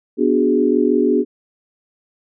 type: chord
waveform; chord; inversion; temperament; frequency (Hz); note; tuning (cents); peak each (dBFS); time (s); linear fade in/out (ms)
sine; G# half-diminished seventh; first; equal; 246.9 / 293.7 / 370 / 415.3; B3 / D4 / F#4 / G#4; 0 / 0 / 0 / 0; -18; 0.17-1.25; 50
effects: none